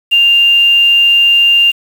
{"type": "tone with quantisation", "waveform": "sine", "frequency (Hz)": 2794, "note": "F7", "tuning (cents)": 0, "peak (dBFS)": -5, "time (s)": [0.11, 1.72], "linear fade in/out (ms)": 20, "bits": 5, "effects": []}